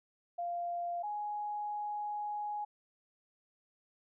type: tone pair in turn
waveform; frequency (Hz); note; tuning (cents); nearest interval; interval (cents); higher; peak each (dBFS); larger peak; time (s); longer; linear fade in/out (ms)
sine; 695 / 833.7; F5 / G#5; -9 / +6; minor third; 315; second; -34 / -35; first; 0.38-1.03 / 1.03-2.65; second; 10
effects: none